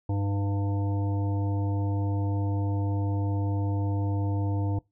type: harmonic tone with a mistuned harmonic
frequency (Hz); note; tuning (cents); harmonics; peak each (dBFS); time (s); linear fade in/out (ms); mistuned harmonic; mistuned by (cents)
99.5; G2; +26; 1 / 3 / 5 / 7 / 9; -25 / -33 / -40 / -42 / -41; 0.09-4.79; 5; 3; +31
effects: noise-tail reverb RT60 0.2 s tail -22 dB re dry